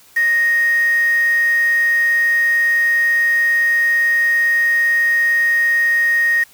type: tone with quantisation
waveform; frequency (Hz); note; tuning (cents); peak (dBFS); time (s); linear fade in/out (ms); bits
sine; 1864.7; A#6; 0; -12; 0.16-6.44; 10; 5
effects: white hiss -48 dBFS RMS until 6.53 s